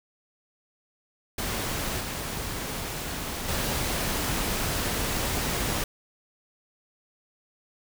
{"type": "noise with level steps", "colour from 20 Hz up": "pink", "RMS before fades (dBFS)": [-30, -33, -28], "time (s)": [1.38, 5.84], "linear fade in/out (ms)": 5, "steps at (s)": [2, 3.48], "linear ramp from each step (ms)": 10, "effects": []}